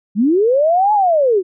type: linear two-way sweep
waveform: sine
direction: up then down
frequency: 185.6 to 861 to 346.8 Hz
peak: -10 dBFS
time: 0.15-1.43 s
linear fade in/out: 50 ms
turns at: 0.93 s
effects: none